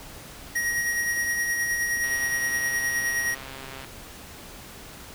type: tone with tremolo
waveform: square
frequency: 1890 Hz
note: A#6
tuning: 23 cents sharp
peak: -23 dBFS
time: 0.55-3.35 s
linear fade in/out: 10 ms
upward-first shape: sine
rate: 9.6 Hz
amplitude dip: 35%
type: click train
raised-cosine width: 0.3 ms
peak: -24 dBFS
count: 243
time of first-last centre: 2.04-3.846 s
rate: 134 Hz
effects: pink hiss -43 dBFS RMS until 5.14 s